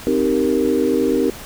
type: chord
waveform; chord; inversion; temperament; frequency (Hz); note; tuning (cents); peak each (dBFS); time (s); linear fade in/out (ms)
sine; C minor seventh; none; equal; 261.6 / 311.1 / 392 / 466.2; C4 / Eb4 / G4 / Bb4; 0 / 0 / 0 / 0; -20; 0.07-1.3; 0
effects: pink hiss -35 dBFS RMS until 1.45 s